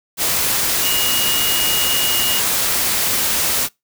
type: tone in noise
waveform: sine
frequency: 2874 Hz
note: F7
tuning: 49 cents sharp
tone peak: -20 dBFS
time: 0.81-2.42 s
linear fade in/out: 50 ms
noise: white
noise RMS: -18 dBFS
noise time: 0.17-3.69 s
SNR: -5 dB
effects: noise-tail reverb RT60 0.2 s tail -25 dB re dry